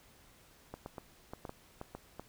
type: clicks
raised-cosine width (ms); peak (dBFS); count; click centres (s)
1; -28; 9; 0.74 / 0.861 / 0.982 / 1.335 / 1.452 / 1.494 / 1.814 / 1.95 / 2.196
effects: pink hiss -62 dBFS RMS until 2.28 s